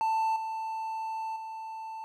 triangle tone with level steps, 887 Hz, A5, 14 cents sharp, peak -23 / -30 / -35 dBFS, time 0.01-2.04 s, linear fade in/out 0 ms, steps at 0.36 / 1.36 s, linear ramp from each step 2 ms, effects none

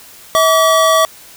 square tone pair together, 644 / 1147.5 Hz, E5 / D6, -41 / -40 cents, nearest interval minor seventh, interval 1001 cents, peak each -12 dBFS, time 0.35-1.05 s, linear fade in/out 0 ms, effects white hiss -39 dBFS RMS until 1.36 s

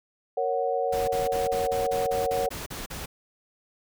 sine chord, F# major, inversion first, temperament equal, 466.2 / 554.4 / 740 Hz, A#4 / C#5 / F#5, 0 / 0 / 0 cents, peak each -28 dBFS, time 0.37-2.49 s, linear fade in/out 5 ms
pink noise bursts, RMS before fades -36 dBFS, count 11, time 0.92-3.06 s, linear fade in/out 10 ms, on 160 ms, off 38 ms
effects none

